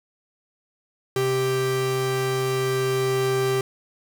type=tone pair together; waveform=45% pulse; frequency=130.81 / 392 Hz; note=C3 / G4; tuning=0 / 0 cents; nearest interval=octave + perfect fifth; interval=1900 cents; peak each=-27 / -22 dBFS; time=1.16-3.61 s; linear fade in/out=2 ms; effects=none